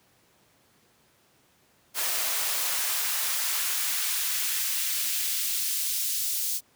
white noise with high-pass filter sweep, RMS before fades -28 dBFS, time 1.94-6.61 s, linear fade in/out 50 ms, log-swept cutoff 510 to 4900 Hz, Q 0.76, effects pink hiss -63 dBFS RMS until 6.75 s + high-pass 100 Hz 12 dB/octave

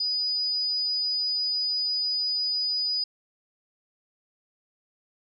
sine tone, 4953 Hz, D#8, 9 cents flat, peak -24 dBFS, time 0-3.04 s, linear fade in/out 5 ms, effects none

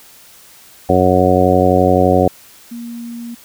harmonic tone, 91.7 Hz, F#2, 15 cents flat, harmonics 1 / 2 / 3 / 4 / 5 / 6 / 7 / 8, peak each -18 / -18 / -17 / -18 / -17 / -15 / -21 / -16 dBFS, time 0.89-2.28 s, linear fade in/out 5 ms
sine tone, 235.3 Hz, A#3, 16 cents sharp, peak -25 dBFS, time 2.71-3.35 s, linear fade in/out 10 ms
effects white hiss -43 dBFS RMS until 3.44 s

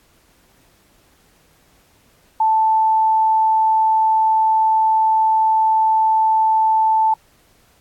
sine tone, 880 Hz, A5, in tune, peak -12 dBFS, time 2.4-7.14 s, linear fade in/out 5 ms, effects pink hiss -56 dBFS RMS until 7.8 s + AAC 64 kbps

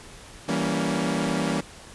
sawtooth chord, E diminished seventh, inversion none, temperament equal with one note detuned, 164.81 / 196 / 233.1 / 281.2 Hz, E3 / G3 / Bb3 / Db4, 0 / 0 / 0 / +25 cents, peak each -25 dBFS, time 0.48-1.61 s, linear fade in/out 10 ms, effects pink hiss -45 dBFS RMS until 1.94 s + resampled to 24000 Hz

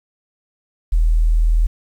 sine tone, 40.26 Hz, E1, 40 cents flat, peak -11 dBFS, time 0.92-1.67 s, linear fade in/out 10 ms, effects 8-bit

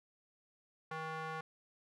square tone with band-pass filter, 159.1 Hz, D#3, 39 cents sharp, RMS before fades -42 dBFS, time 0.91-1.41 s, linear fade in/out 5 ms, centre 1200 Hz, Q 1.4, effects none

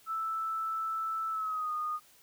sine tone with pitch glide, 1318.5 to 1230.2 Hz, E6 to D#6, 0 to -20 cents, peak -31 dBFS, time 0.06-2 s, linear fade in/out 50 ms, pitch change -120 cents, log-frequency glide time 1.3-1.72 s, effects white hiss -61 dBFS RMS until 2.22 s

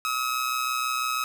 sawtooth tone with amplitude modulation, 1279 Hz, D#6, 47 cents sharp, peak -19 dBFS, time 0.05-1.24 s, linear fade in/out 0 ms, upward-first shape sine, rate 126 Hz, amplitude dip 55%, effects none

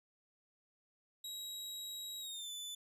sawtooth tone with pitch glide, 3838 to 3499 Hz, A#7 to A7, +50 to -10 cents, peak -40 dBFS, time 1.24-2.75 s, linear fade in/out 5 ms, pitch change -160 cents, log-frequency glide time 2.2-2.5 s, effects resampled to 32000 Hz

